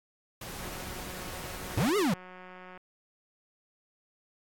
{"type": "noise", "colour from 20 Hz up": "pink", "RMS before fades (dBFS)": -41, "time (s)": [0.41, 1.9], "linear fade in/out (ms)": 5}
{"type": "click train", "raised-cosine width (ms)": 0.5, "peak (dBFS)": -33, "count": 399, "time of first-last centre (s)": [0.6, 2.775], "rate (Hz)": 183}
{"type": "linear two-way sweep", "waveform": "square", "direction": "up then down", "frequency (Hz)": [77.78, 436.3, 148.7], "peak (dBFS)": -25, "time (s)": [1.77, 2.14], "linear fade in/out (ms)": 5, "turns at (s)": 1.97}
{"effects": ["AAC 64 kbps"]}